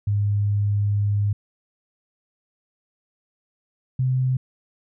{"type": "tone pair in turn", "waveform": "sine", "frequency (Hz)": [102.4, 129.02], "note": ["G#2", "C3"], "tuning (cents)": [-24, -24], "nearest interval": "major third", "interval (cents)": 400, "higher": "second", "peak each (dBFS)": [-18, -18], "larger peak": "neither", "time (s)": [[0.07, 1.33], [3.99, 4.37]], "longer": "first", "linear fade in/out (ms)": 5, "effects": []}